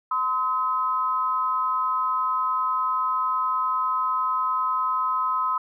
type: tone pair together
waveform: sine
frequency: 1027.5 / 1277 Hz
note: C6 / D#6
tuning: -32 / +45 cents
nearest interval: major third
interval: 377 cents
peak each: -24 dBFS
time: 0.11-5.58 s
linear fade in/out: 5 ms
effects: none